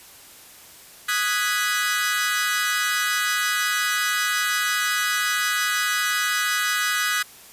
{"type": "chord", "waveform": "sawtooth", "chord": "G# minor seventh", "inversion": "second", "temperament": "equal", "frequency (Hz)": [1244.5, 1480, 1661.2, 1975.5], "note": ["D#6", "F#6", "G#6", "B6"], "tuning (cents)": [0, 0, 0, 0], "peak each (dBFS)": -23, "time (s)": [1.08, 7.23], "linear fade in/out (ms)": 10, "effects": ["white hiss -46 dBFS RMS until 7.52 s", "resampled to 32000 Hz"]}